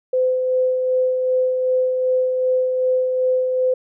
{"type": "tone with tremolo", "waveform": "sine", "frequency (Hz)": 511, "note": "C5", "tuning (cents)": -41, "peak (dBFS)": -14, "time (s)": [0.13, 3.74], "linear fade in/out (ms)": 5, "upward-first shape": "sine", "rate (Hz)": 2.6, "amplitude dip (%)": 35, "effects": []}